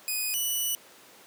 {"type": "tone pair in turn", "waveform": "5% pulse", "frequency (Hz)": [2489, 2960], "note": ["D#7", "F#7"], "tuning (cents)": [0, 0], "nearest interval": "minor third", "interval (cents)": 300, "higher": "second", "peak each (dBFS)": -18, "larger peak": "neither", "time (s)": [[0.08, 0.34], [0.34, 0.75]], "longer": "second", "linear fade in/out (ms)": 0, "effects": ["pink hiss -52 dBFS RMS until 1.26 s", "high-pass 300 Hz 12 dB/octave"]}